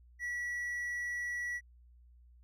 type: tone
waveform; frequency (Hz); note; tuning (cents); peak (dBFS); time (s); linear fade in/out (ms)
triangle; 1941; B6; -31; -33; 0.19-1.61; 50
effects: added 60 Hz sine -57 dBFS peak until 2.43 s